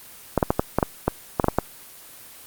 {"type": "clicks", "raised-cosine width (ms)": 1, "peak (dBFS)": -3, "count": 11, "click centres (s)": [0.377, 0.428, 0.505, 0.595, 0.786, 0.828, 1.08, 1.398, 1.443, 1.484, 1.586], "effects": ["white hiss -44 dBFS RMS until 2.46 s", "Opus 24 kbps"]}